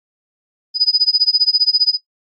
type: tone with tremolo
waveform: sine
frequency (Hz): 4978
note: D#8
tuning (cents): 0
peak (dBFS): -7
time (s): 0.74-1.98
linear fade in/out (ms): 50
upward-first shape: sine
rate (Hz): 15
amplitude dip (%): 95
effects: noise-tail reverb RT60 0.1 s tail -19 dB re dry + Opus 24 kbps